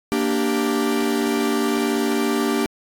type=chord; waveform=45% pulse; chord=G minor; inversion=first; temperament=equal; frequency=233.1 / 293.7 / 392 Hz; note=Bb3 / D4 / G4; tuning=0 / 0 / 0 cents; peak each=-23 dBFS; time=0.12-2.66 s; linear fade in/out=0 ms; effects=AAC 64 kbps